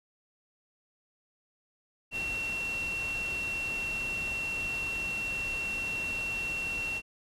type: tone in noise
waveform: sine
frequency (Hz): 2723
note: F7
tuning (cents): -44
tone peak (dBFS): -31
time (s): 2.11-7.02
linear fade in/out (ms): 50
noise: pink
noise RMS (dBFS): -42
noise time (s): 2.11-7.02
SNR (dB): +8
effects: low-pass 10000 Hz 12 dB/octave